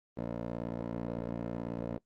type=tone with band-pass filter; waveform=15% pulse; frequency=58.1 Hz; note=A#1; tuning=5 cents flat; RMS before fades=-37 dBFS; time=0.17-1.98 s; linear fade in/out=5 ms; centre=400 Hz; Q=2; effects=noise-tail reverb RT60 0.1 s tail -19 dB re dry + Opus 24 kbps

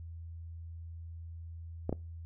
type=clicks; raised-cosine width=2 ms; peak=-19 dBFS; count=2; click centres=1.894 / 1.927 s; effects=noise-tail reverb RT60 0.3 s tail -24 dB re dry + added 83 Hz sine -42 dBFS peak until 2.25 s

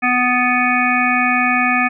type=harmonic tone; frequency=248.2 Hz; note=B3; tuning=9 cents sharp; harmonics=1 / 3 / 5 / 7 / 9 / 10; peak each=-20 / -20 / -20 / -20 / -20 / -20 dBFS; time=0.02-1.89 s; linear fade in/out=20 ms; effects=none

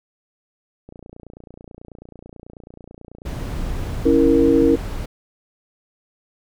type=click train; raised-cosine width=2 ms; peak=-26 dBFS; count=89; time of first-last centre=0.89-3.904 s; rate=29.2 Hz
type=noise; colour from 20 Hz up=brown; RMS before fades=-26 dBFS; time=3.25-5.06 s; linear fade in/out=10 ms
type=chord; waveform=sine; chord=A# diminished; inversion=first; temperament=equal; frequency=277.2 / 329.6 / 466.2 Hz; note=C#4 / E4 / A#4; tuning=0 / 0 / 0 cents; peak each=-16 dBFS; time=4.05-4.76 s; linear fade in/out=10 ms
effects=none

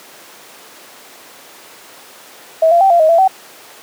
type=tone with pitch steps; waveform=sine; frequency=646 / 686 / 775 / 688 / 630 / 670 / 763 Hz; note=E5 / F5 / G5 / F5 / D#5 / E5 / G5; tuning=-35 / -31 / -20 / -26 / +21 / +28 / -47 cents; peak=-6 dBFS; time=2.62-3.278 s; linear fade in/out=5 ms; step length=94 ms; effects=pink hiss -38 dBFS RMS until 3.82 s + high-pass 400 Hz 12 dB/octave

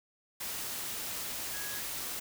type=tone in noise; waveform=sine; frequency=1661.2 Hz; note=G#6; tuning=in tune; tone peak=-44 dBFS; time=1.53-1.8 s; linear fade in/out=10 ms; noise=white; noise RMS=-38 dBFS; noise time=0.4-2.2 s; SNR=-9 dB; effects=none

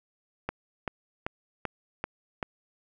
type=click train; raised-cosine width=0.5 ms; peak=-15 dBFS; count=6; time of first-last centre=0.49-2.428 s; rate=2.58 Hz; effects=none

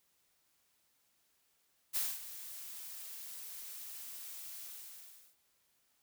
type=noise with ADSR envelope; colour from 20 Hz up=blue; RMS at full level=-33 dBFS; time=1.93-5.37 s; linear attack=34 ms; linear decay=220 ms; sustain=-14 dB; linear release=750 ms; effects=white hiss -75 dBFS RMS until 6.02 s

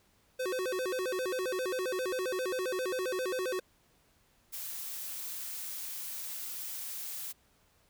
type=tone with vibrato; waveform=square; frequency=435.4 Hz; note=A4; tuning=18 cents flat; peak=-32 dBFS; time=0.39-3.6 s; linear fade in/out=10 ms; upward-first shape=square; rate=7.5 Hz; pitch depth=280 cents each way
type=noise; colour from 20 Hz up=blue; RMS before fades=-40 dBFS; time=4.52-7.33 s; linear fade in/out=20 ms
effects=pink hiss -68 dBFS RMS until 7.89 s

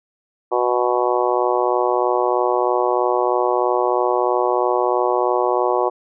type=harmonic tone; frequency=123.1 Hz; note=B2; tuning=5 cents flat; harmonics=3 / 4 / 5 / 6 / 7 / 8 / 9; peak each=-21 / -22 / -23 / -24 / -24 / -25 / -26 dBFS; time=0.51-5.9 s; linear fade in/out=20 ms; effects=none

